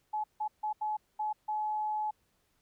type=tone bursts at uneven times; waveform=sine; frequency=853 Hz; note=G#5; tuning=46 cents sharp; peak=-30 dBFS; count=6; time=0.13-0.24 / 0.4-0.48 / 0.63-0.73 / 0.81-0.97 / 1.19-1.33 / 1.48-2.11 s; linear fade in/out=10 ms; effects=pink hiss -74 dBFS RMS until 2.61 s